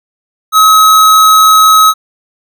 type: tone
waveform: square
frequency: 1279 Hz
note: D#6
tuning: 47 cents sharp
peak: -3 dBFS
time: 0.52-1.94 s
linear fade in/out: 50 ms
effects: none